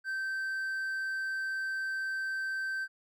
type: tone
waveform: triangle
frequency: 1554 Hz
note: G6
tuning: 16 cents flat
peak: -30 dBFS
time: 0.04-2.88 s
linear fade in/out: 50 ms
effects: none